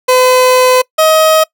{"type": "tone pair in turn", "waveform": "30% pulse", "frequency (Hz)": [508, 631.6], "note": ["B4", "D#5"], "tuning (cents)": [49, 26], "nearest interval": "major third", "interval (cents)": 377, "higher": "second", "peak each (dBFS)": -3, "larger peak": "neither", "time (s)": [[0.08, 0.82], [0.98, 1.44]], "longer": "first", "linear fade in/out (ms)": 10, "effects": ["noise-tail reverb RT60 0.1 s tail -23 dB re dry"]}